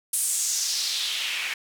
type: noise with band-pass filter sweep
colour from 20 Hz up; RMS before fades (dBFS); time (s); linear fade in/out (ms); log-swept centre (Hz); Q
white; -27; 0.13-1.54; 5; 10000 to 2100; 2.7
effects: none